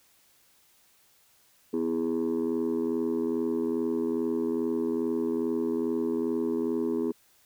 sine chord, E major, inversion second, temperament just, 247.2 / 329.6 / 412 Hz, B3 / E4 / G#4, +2 / 0 / -14 cents, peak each -28 dBFS, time 1.73-7.12 s, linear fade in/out 10 ms, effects tanh soft clip ceiling -21 dBFS + white hiss -63 dBFS RMS until 7.45 s

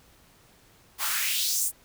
white noise with high-pass filter sweep, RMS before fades -27 dBFS, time 0.98-1.72 s, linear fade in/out 50 ms, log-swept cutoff 860 to 9700 Hz, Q 2.5, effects pink hiss -58 dBFS RMS until 1.84 s

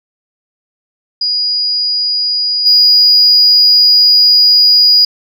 sine tone with level steps, 4898 Hz, D#8, 28 cents flat, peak -11 / -3 dBFS, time 1.21-5.05 s, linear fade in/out 5 ms, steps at 2.65 s, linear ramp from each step 20 ms, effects tanh soft clip ceiling 0 dBFS

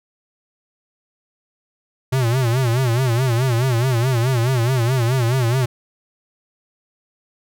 square tone with vibrato, 123.47 Hz, B2, in tune, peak -16 dBFS, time 2.12-5.66 s, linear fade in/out 10 ms, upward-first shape sine, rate 4.7 Hz, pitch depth 140 cents each way, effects none

